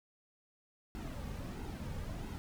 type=noise with flanger; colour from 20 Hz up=brown; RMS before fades=-42 dBFS; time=0.95-2.38 s; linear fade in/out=0 ms; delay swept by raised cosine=1.7 to 3 ms; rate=1.5 Hz; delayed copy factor=-0.55; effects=none